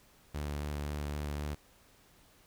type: tone with vibrato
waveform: sawtooth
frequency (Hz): 73.42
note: D2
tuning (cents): 0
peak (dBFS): -31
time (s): 0.34-1.55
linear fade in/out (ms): 10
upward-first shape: sine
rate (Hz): 3.8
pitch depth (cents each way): 15
effects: pink hiss -63 dBFS RMS until 2.46 s